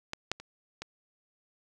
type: clicks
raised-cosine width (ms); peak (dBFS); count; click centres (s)
0.2; -17 / -12 / -28 / -21; 4; 0.134 / 0.316 / 0.4 / 0.82
effects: none